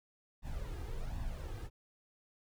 brown noise with flanger, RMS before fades -40 dBFS, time 0.42-1.7 s, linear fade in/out 50 ms, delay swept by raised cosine 1.1 to 2.5 ms, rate 1.3 Hz, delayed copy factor +0.65, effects none

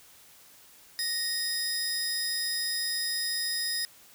sawtooth tone pair together, 1864 / 5030 Hz, A#6 / D#8, -1 / +18 cents, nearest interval octave + perfect fourth, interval 1719 cents, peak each -31 / -27 dBFS, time 0.99-3.85 s, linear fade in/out 0 ms, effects white hiss -55 dBFS RMS until 4.14 s

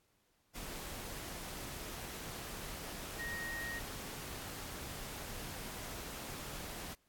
sine tone in noise, 1872 Hz, A#6, 7 cents sharp, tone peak -40 dBFS, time 3.18-3.8 s, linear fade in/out 20 ms, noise pink, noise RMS -45 dBFS, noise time 0.54-6.95 s, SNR +2 dB, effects pink hiss -75 dBFS RMS until 7.08 s + AAC 64 kbps

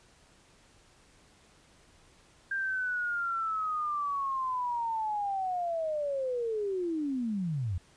sine linear sweep, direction down, 1597 to 80.9 Hz, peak -29 dBFS, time 2.51-7.78 s, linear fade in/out 5 ms, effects pink hiss -61 dBFS RMS until 7.96 s + resampled to 22050 Hz

